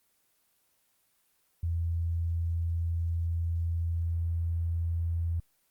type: tone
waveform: sine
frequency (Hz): 84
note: E2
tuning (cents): +33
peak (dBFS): -27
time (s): 1.63-5.4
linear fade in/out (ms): 5
effects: white hiss -71 dBFS RMS until 5.7 s + Opus 24 kbps